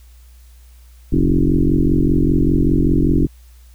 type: tone with frequency modulation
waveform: sine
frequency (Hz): 149.8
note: D3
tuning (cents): +35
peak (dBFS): -11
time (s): 1.12-3.27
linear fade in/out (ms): 10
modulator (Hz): 45.1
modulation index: 4.3
effects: added 60 Hz sine -41 dBFS peak until 3.74 s + white hiss -55 dBFS RMS until 3.74 s